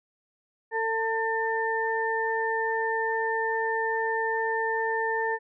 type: harmonic tone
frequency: 448.8 Hz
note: A4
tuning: 34 cents sharp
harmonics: 1 / 2 / 4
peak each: -29 / -29 / -29 dBFS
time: 0.71-5.39 s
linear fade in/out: 50 ms
effects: none